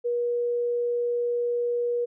sine tone, 480 Hz, B4, 49 cents flat, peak -23 dBFS, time 0.04-2.06 s, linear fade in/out 20 ms, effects none

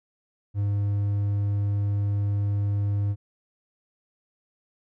triangle tone, 101.5 Hz, G#2, 39 cents flat, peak -20 dBFS, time 0.54-3.16 s, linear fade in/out 50 ms, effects none

